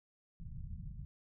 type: low-pass noise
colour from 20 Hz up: pink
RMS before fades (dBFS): -45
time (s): 0.4-1.05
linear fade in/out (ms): 0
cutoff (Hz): 180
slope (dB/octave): 48
effects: none